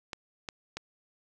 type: clicks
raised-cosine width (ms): 0.2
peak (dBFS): -19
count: 3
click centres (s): 0.132 / 0.488 / 0.77
effects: none